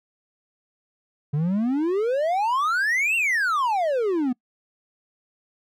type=exponential two-way sweep; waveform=triangle; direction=up then down; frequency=140.4 to 2794 to 238.3 Hz; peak=-18 dBFS; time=1.33-4.33 s; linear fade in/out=10 ms; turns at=3.16 s; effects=noise-tail reverb RT60 0.1 s tail -25 dB re dry